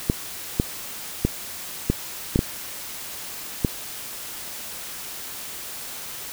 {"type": "clicks", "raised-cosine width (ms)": 3, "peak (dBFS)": -5, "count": 7, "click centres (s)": [0.099, 0.599, 1.25, 1.9, 2.359, 2.391, 3.648], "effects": ["white hiss -35 dBFS RMS until 6.32 s"]}